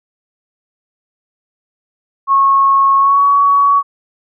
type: tone with pitch glide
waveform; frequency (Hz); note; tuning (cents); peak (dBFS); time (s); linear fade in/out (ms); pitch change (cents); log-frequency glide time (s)
sine; 1095 to 1125.8; C#6 to C#6; -22 to +26; -7; 2.27-3.83; 50; +48; 2.98-3.22
effects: none